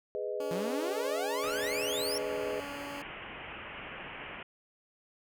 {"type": "chord", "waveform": "sine", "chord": "G# minor", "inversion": "none", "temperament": "just", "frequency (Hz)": [415.3, 498.4, 623], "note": ["G#4", "B4", "D#5"], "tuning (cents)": [0, 16, 2], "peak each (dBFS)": [-36, -37, -38], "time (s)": [0.15, 2.6], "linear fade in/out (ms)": 0}
{"type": "tone", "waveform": "15% pulse", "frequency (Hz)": 284.1, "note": "C#4", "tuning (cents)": 43, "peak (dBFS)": -34, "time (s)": [0.4, 3.02], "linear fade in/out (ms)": 2}
{"type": "exponential sweep", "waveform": "sawtooth", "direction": "up", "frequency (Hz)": [164.81, 5650], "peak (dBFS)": -31, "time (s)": [0.51, 2.18], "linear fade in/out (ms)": 2}
{"type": "low-pass noise", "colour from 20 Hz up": "white", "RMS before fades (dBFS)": -44, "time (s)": [1.43, 4.43], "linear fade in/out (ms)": 5, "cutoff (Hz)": 3000, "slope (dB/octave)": 96}
{"effects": []}